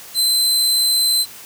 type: tone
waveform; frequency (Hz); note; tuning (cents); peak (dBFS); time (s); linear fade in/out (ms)
sawtooth; 4069; C8; -49; -11; 0.14-1.26; 50
effects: white hiss -38 dBFS RMS until 1.45 s + high-pass 60 Hz 12 dB/octave